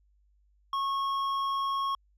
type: tone with hard clipping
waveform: sine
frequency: 1095 Hz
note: C#6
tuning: 22 cents flat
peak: -29 dBFS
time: 0.73-1.95 s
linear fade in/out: 2 ms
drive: 7 dB
effects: added 50 Hz sine -63 dBFS peak until 2.17 s